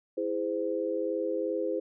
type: chord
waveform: sine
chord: E augmented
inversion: none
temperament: just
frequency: 329.6 / 412 / 515 Hz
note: E4 / G#4 / B#4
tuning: 0 / -14 / -28 cents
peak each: -33 / -33 / -31 dBFS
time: 0.17-1.8 s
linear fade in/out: 10 ms
effects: none